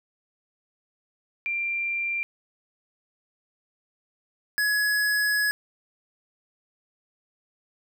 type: tone pair in turn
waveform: sine / square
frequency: 2372 / 1685 Hz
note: D7 / G#6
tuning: +17 / +25 cents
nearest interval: tritone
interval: 592 cents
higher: first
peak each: -25 / -22 dBFS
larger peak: second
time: 1.46-2.23 / 4.58-5.51 s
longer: second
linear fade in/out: 0 ms
effects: none